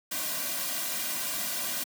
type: noise with comb filter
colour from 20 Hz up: white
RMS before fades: -32 dBFS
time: 0.11-1.84 s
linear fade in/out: 10 ms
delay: 2.3 ms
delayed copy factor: -1
effects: high-pass 200 Hz 12 dB/octave